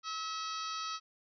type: harmonic tone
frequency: 645 Hz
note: E5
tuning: 38 cents flat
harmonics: 2 / 3 / 4 / 5 / 6 / 7 / 8 / 9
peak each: -38 / -52 / -49 / -48 / -46 / -46 / -49 / -49 dBFS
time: 0.03-1 s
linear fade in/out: 50 ms
effects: none